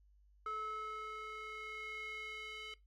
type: tone with band-pass filter sweep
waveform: square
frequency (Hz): 432.3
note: A4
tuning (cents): -31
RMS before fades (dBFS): -45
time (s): 0.46-2.74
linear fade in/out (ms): 2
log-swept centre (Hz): 1300 to 2700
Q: 4
effects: noise-tail reverb RT60 0.2 s tail -20 dB re dry + added 50 Hz sine -64 dBFS peak until 2.86 s